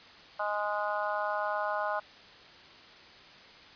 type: harmonic tone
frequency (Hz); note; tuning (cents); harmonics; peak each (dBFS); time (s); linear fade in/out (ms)
207.7; G#3; 0; 3 / 4 / 5 / 6 / 7; -34 / -35 / -36 / -37 / -37; 0.39-2; 10
effects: white hiss -52 dBFS RMS until 3.75 s + resampled to 11025 Hz